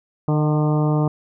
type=harmonic tone with a mistuned harmonic; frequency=151 Hz; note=D3; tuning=48 cents sharp; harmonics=1 / 2 / 3 / 4 / 5 / 6 / 7 / 8; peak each=-17 / -23 / -27 / -29 / -31 / -33 / -34 / -35 dBFS; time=0.28-1.08 s; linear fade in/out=2 ms; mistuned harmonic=4; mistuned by=+26 cents; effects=none